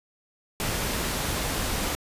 pink noise, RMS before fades -28 dBFS, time 0.6-1.95 s, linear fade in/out 0 ms, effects resampled to 32000 Hz

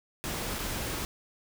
pink noise with dropouts, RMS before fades -34 dBFS, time 0.24-1.05 s, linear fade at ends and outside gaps 0 ms, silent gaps 0.585-0.589 s, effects none

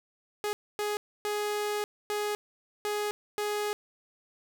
sawtooth tone bursts at uneven times, 416.9 Hz, G#4, 7 cents sharp, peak -25 dBFS, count 6, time 0.44-0.53 / 0.79-0.97 / 1.25-1.84 / 2.1-2.35 / 2.85-3.11 / 3.38-3.73 s, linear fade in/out 0 ms, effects none

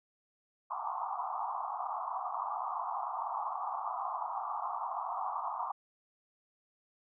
white band-pass noise, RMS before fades -37 dBFS, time 0.7-5.72 s, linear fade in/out 10 ms, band 700 to 1200 Hz, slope 96 dB/octave, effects none

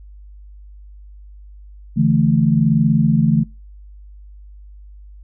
sine chord, D suspended second, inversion none, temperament equal with one note detuned, 143.73 / 164.81 / 220 Hz, D3 / E3 / A3, -37 / 0 / 0 cents, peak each -16 dBFS, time 1.96-3.44 s, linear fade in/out 20 ms, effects noise-tail reverb RT60 0.3 s tail -26 dB re dry + added 50 Hz sine -37 dBFS peak until 5.23 s

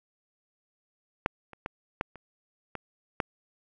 clicks, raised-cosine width 0.5 ms, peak -9 / -30 / -18 / -13 / -30 / -20 / -11 dBFS, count 7, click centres 1.261 / 1.533 / 1.661 / 2.011 / 2.157 / 2.753 / 3.202 s, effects none

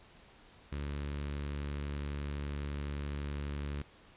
sawtooth tone with notch filter, 71.9 Hz, D2, 36 cents flat, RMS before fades -38 dBFS, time 0.72-3.82 s, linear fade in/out 5 ms, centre 730 Hz, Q 1.4, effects pink hiss -59 dBFS RMS until 4.16 s + resampled to 8000 Hz

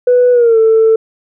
sine tone with pitch glide, 493.9 to 445.1 Hz, B4 to A4, 0 to +20 cents, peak -4 dBFS, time 0.07-0.96 s, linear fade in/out 5 ms, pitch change -180 cents, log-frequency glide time 0.32-0.58 s, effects tanh soft clip ceiling -2 dBFS

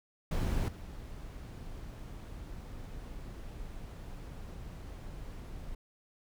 brown noise with level steps, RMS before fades -31 / -44 dBFS, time 0.31-5.75 s, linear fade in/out 5 ms, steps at 0.68 s, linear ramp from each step 5 ms, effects none

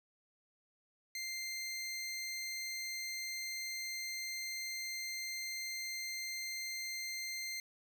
20% pulse tone, 2093 Hz, C7, in tune, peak -34 dBFS, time 1.15-7.6 s, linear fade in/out 2 ms, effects none

